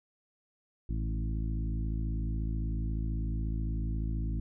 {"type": "harmonic tone with a mistuned harmonic", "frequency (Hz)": 54.3, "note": "A1", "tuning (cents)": -22, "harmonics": [1, 2, 3, 4, 5, 6], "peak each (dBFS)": [-31, -37, -41, -43, -45, -47], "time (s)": [0.89, 4.4], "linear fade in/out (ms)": 5, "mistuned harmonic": 2, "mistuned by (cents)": 30, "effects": []}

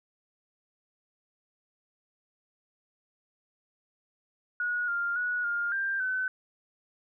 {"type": "tone with pitch steps", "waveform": "sine", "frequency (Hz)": [1453, 1399, 1463, 1410, 1585, 1516], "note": ["F#6", "F6", "F#6", "F6", "G6", "F#6"], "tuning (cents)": [-32, 3, -20, 16, 19, 42], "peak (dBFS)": -27, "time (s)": [4.6, 6.28], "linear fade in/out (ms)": 2, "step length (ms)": 280, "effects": []}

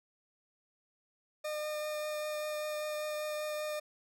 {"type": "tone with vibrato", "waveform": "40% pulse", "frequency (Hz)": 606, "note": "D#5", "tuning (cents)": -46, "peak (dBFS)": -34, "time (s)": [1.44, 3.8], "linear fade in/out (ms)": 10, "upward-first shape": "triangle", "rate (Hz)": 5.1, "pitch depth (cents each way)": 10, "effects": []}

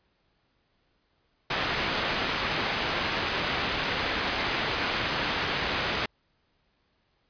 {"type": "low-pass noise", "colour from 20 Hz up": "white", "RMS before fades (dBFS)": -29, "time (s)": [1.5, 6.06], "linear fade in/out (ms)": 5, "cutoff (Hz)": 2900, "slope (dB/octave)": 12, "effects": ["pink hiss -71 dBFS RMS until 7.29 s", "resampled to 11025 Hz"]}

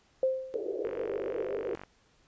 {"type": "tone with exponential decay", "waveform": "sine", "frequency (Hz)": 523.3, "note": "C5", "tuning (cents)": 0, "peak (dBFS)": -21, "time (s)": [0.23, 0.74], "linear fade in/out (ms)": 2, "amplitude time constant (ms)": 110}
{"type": "band-pass noise", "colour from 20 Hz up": "pink", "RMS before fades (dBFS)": -34, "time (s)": [0.54, 1.75], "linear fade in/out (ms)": 0, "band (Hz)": [380, 510], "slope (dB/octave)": 48}
{"type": "click train", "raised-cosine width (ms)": 0.5, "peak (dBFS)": -28, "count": 49, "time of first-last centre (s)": [0.85, 1.836], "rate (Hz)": 48.7}
{"effects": ["pink hiss -66 dBFS RMS until 2.27 s", "resampled to 16000 Hz"]}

